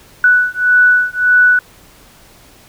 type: beating tone pair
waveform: sine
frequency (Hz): 1481 / 1482.7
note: F#6 / F#6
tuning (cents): +1 / +3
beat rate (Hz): 1.7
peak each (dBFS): -11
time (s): 0.24-1.59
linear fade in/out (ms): 2
effects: pink hiss -44 dBFS RMS until 2.68 s